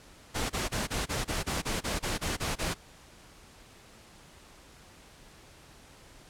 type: noise bursts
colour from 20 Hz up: pink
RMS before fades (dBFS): -31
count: 13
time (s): 0.34-2.744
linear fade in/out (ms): 20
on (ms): 160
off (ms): 27
effects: pink hiss -54 dBFS RMS until 6.29 s + low-pass 10000 Hz 12 dB/octave